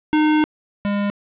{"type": "tone pair in turn", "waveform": "square", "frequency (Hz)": [306, 203], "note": ["D#4", "G#3"], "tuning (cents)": [-29, -39], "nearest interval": "perfect fifth", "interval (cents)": 710, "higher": "first", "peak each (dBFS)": [-14, -19], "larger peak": "first", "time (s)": [[0.13, 0.44], [0.85, 1.1]], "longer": "first", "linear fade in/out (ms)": 0, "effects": ["resampled to 8000 Hz", "7-bit"]}